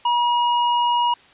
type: tone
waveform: square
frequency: 960 Hz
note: B5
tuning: 49 cents flat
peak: -17 dBFS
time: 0.05-1.14 s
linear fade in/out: 5 ms
effects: white hiss -50 dBFS RMS until 1.33 s + resampled to 8000 Hz